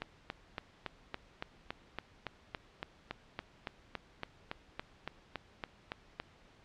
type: click train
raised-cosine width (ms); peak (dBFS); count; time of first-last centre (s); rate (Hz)
0.3; -21; 23; 0.02-6.2; 3.56
effects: pink hiss -62 dBFS RMS until 6.64 s + low-pass 4000 Hz 12 dB/octave